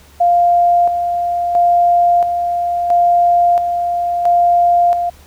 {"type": "tone with tremolo", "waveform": "sine", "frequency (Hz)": 698.5, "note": "F5", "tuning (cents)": 0, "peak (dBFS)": -8, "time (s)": [0.2, 5.1], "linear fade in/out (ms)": 10, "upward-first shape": "square", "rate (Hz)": 0.74, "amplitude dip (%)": 50, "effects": ["added 72 Hz sine -43 dBFS peak until 5.26 s", "pink hiss -46 dBFS RMS until 5.26 s"]}